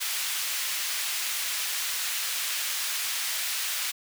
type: high-pass noise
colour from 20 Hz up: pink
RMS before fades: -30 dBFS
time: 0-3.92 s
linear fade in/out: 20 ms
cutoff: 2100 Hz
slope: 12 dB/octave
effects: none